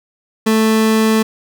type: tone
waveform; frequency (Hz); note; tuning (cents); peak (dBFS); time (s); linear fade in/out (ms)
30% pulse; 220; A3; 0; -8; 0.46-1.23; 10
effects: none